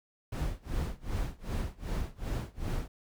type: noise with tremolo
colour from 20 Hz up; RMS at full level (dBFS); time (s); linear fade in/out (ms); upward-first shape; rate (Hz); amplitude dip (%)
brown; -31; 0.32-2.88; 5; sine; 2.6; 95
effects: none